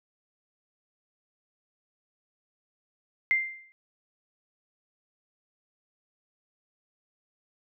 sine tone with exponential decay, 2093 Hz, C7, in tune, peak -18 dBFS, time 3.31-3.72 s, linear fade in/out 0 ms, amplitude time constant 87 ms, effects none

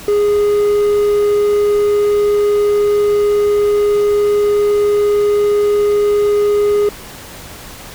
triangle tone, 412.9 Hz, G#4, 10 cents flat, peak -8 dBFS, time 0.08-6.89 s, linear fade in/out 2 ms, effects pink hiss -33 dBFS RMS until 7.94 s

